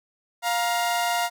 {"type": "tone pair together", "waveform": "sawtooth", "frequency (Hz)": [702, 944.4], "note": ["F5", "A#5"], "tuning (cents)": [9, 22], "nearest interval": "perfect fourth", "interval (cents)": 513, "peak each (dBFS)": [-20, -23], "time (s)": [0.42, 1.3], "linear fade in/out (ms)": 50, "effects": []}